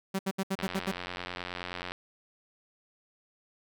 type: tone bursts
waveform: sawtooth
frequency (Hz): 192.5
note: G3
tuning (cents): -31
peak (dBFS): -24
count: 7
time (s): 0.14-0.917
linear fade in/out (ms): 10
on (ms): 51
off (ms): 70
type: click train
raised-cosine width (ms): 0.3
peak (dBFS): -20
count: 120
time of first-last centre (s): 0.59-1.92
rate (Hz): 89.5
effects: none